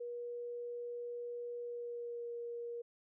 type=tone with pitch glide; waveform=sine; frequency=480 to 472.8 Hz; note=B4 to A#4; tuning=-49 to +24 cents; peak=-40 dBFS; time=0-2.82 s; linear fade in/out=10 ms; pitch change=-27 cents; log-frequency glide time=1.59-2.3 s; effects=none